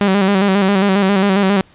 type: tone with vibrato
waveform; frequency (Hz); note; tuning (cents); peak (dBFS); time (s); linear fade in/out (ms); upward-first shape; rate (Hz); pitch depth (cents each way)
sawtooth; 196; G3; 0; -7; 0.01-1.61; 0; square; 7.4; 56
effects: pink hiss -48 dBFS RMS until 1.74 s + resampled to 8000 Hz